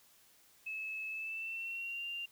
sine tone with pitch glide, 2599 to 2786 Hz, E7 to F7, -25 to -5 cents, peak -38 dBFS, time 0.66-2.26 s, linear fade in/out 10 ms, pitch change +120 cents, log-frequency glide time 1.08-2.05 s, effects white hiss -65 dBFS RMS until 2.31 s

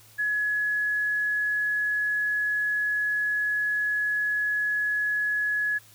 sine tone, 1690 Hz, G#6, 30 cents sharp, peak -23 dBFS, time 0.18-5.79 s, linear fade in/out 20 ms, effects added 108 Hz sine -58 dBFS peak until 5.94 s + white hiss -54 dBFS RMS until 5.94 s

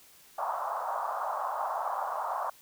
white band-pass noise, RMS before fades -33 dBFS, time 0.38-2.5 s, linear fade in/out 5 ms, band 630 to 1200 Hz, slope 48 dB/octave, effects white hiss -57 dBFS RMS until 2.61 s

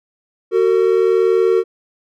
triangle tone pair together, 373.3 / 453.8 Hz, F#4 / A#4, +15 / -47 cents, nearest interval minor third, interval 338 cents, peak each -12 dBFS, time 0.51-1.64 s, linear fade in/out 50 ms, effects none

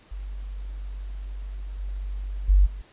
sine tone with level steps, 48.02 Hz, G1, 35 cents flat, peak -31 / -28 / -13 / -32 dBFS, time 0.11-2.82 s, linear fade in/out 10 ms, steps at 1.78 / 2.48 / 2.65 s, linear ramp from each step 20 ms, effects pink hiss -55 dBFS RMS until 2.92 s + resampled to 8000 Hz

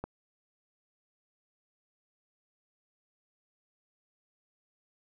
click, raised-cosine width 1 ms, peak -22 dBFS, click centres 0.04 s, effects none

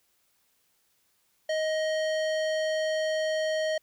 square tone with low-pass filter, 627 Hz, D#5, 13 cents sharp, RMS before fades -28 dBFS, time 1.49-3.78 s, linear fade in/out 5 ms, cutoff 5100 Hz, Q 0.87, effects white hiss -70 dBFS RMS until 3.82 s

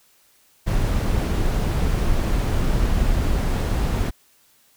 brown noise, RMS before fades -20 dBFS, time 0.66-4.11 s, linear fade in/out 20 ms, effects white hiss -58 dBFS RMS until 4.76 s

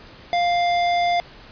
square tone, 699 Hz, F5, 1 cent sharp, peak -18 dBFS, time 0.33-1.2 s, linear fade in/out 0 ms, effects pink hiss -44 dBFS RMS until 1.51 s + resampled to 11025 Hz

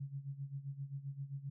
sine tone with tremolo, 138.59 Hz, C#3, in tune, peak -38 dBFS, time 0-1.5 s, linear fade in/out 10 ms, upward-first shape sine, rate 7.6 Hz, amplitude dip 80%, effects none

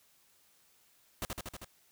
pink noise with echo, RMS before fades -36 dBFS, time 1.22-1.25 s, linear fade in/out 0 ms, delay 79 ms, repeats 5, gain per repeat -2 dB, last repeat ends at 1.645 s, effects white hiss -67 dBFS RMS until 1.91 s

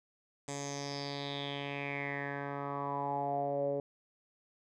10% pulse tone with low-pass filter sweep, 141.4 Hz, C#3, 35 cents sharp, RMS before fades -37 dBFS, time 0.48-3.8 s, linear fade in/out 2 ms, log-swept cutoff 7500 to 500 Hz, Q 6.2, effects none

